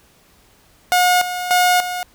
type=tone with tremolo; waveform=sawtooth; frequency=721 Hz; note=F#5; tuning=45 cents flat; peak=-8 dBFS; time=0.92-2.03 s; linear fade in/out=0 ms; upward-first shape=square; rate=1.7 Hz; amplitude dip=70%; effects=pink hiss -53 dBFS RMS until 2.14 s